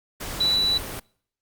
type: tone in noise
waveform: sine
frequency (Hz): 3951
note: B7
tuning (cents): 0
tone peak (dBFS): -18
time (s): 0.4-0.78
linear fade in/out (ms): 10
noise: pink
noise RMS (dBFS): -33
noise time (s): 0.2-1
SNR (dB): +12
effects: noise-tail reverb RT60 0.6 s tail -25 dB re dry + Opus 48 kbps